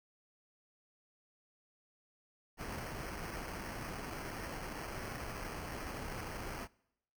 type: noise with sample-and-hold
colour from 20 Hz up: pink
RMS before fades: -43 dBFS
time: 2.57-6.68 s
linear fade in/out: 50 ms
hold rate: 3675 Hz
effects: noise-tail reverb RT60 0.8 s tail -24 dB re dry